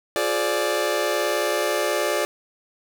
sawtooth chord, D half-diminished seventh, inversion first, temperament just, 352.4 / 422.9 / 528.6 / 587.3 Hz, F4 / Ab4 / C5 / D5, +16 / +31 / +18 / 0 cents, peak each -24 / -23 / -25 / -20 dBFS, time 0.16-2.25 s, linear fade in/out 0 ms, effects none

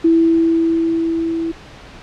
sine tone with level ramp, 329.6 Hz, E4, in tune, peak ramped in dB -8 to -18 dBFS, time 0.04-1.52 s, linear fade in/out 10 ms, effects pink hiss -38 dBFS RMS until 2.02 s + low-pass 4000 Hz 12 dB/octave

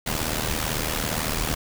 pink noise with amplitude modulation, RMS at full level -23 dBFS, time 0.06-1.55 s, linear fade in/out 10 ms, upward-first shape sine, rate 77.9 Hz, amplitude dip 75%, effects none

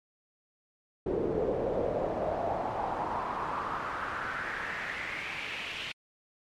brown noise with band-pass filter sweep, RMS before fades -33 dBFS, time 1.06-5.92 s, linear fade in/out 5 ms, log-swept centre 400 to 2900 Hz, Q 3.6, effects MP3 64 kbps

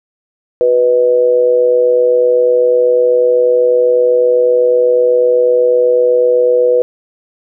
sine tone with amplitude modulation, 493.9 Hz, B4, in tune, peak -4 dBFS, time 0.61-6.82 s, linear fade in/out 0 ms, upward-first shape sine, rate 128 Hz, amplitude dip 65%, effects none

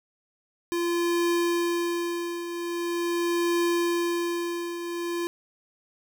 square tone with tremolo, 344 Hz, F4, 26 cents flat, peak -22 dBFS, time 0.72-5.27 s, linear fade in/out 0 ms, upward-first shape triangle, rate 0.43 Hz, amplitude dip 70%, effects none

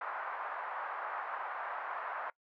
pink band-pass noise, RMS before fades -40 dBFS, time 0.01-2.3 s, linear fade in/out 2 ms, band 790 to 1500 Hz, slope 24 dB/octave, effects noise-tail reverb RT60 0.1 s tail -22 dB re dry

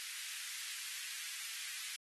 pink high-pass noise, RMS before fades -45 dBFS, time 0-1.96 s, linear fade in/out 0 ms, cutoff 1800 Hz, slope 24 dB/octave, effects AAC 32 kbps

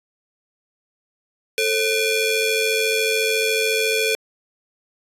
sawtooth ring-modulated tone, 978 Hz, B5, 17 cents flat, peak -11 dBFS, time 1.58-4.15 s, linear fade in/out 0 ms, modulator 1420 Hz, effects resampled to 32000 Hz

